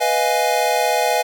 square chord, F half-diminished seventh, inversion second, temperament equal, 493.9 / 622.3 / 698.5 / 830.6 Hz, Cb5 / Eb5 / F5 / Ab5, 0 / 0 / 0 / 0 cents, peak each -23 / -23 / -22 / -21 dBFS, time 0-1.23 s, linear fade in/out 20 ms, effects none

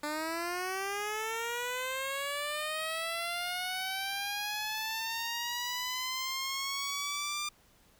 10% pulse linear sweep, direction up, 293.7 to 1197 Hz, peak -25 dBFS, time 0.03-7.49 s, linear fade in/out 5 ms, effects pink hiss -64 dBFS RMS until 7.99 s

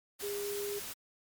sine tone in noise, 407.3 Hz, G#4, 34 cents flat, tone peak -35 dBFS, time 0.22-0.8 s, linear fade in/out 20 ms, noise white, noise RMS -42 dBFS, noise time 0.19-0.94 s, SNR +4 dB, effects MP3 96 kbps

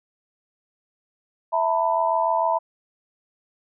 sine chord, E suspended fourth, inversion none, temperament equal with one note detuned, 659.3 / 901.1 / 987.8 Hz, E5 / A5 / B5, 0 / +41 / 0 cents, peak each -23 dBFS, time 1.52-2.59 s, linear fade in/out 20 ms, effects none

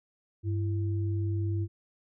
sine tone pair together, 99.4 / 334.9 Hz, G2 / E4, +25 / +27 cents, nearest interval octave + major sixth, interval 2102 cents, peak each -27 / -37 dBFS, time 0.43-1.68 s, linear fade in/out 50 ms, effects none

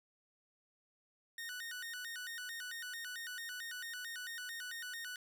sawtooth tone with vibrato, 1654 Hz, G#6, 8 cents flat, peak -39 dBFS, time 1.38-5.16 s, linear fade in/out 2 ms, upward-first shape square, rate 4.5 Hz, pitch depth 190 cents each way, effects none

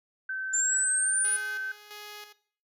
sine tone, 1540 Hz, G6, 31 cents flat, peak -30 dBFS, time 0.29-1.72 s, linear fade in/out 5 ms
sine exponential sweep, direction up, 7170 to 9820 Hz, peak -24 dBFS, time 0.53-1.37 s, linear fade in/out 10 ms
5% pulse tone with tremolo, 417.6 Hz, G#4, 10 cents sharp, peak -30 dBFS, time 1.24-2.33 s, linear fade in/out 10 ms, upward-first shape square, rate 1.5 Hz, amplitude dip 60%
effects noise-tail reverb RT60 0.5 s tail -17 dB re dry

